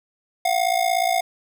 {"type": "ring-modulated tone", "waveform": "square", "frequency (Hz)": 716, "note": "F5", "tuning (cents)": 43, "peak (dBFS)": -16, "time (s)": [0.45, 1.21], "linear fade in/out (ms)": 2, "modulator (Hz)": 28.4, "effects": []}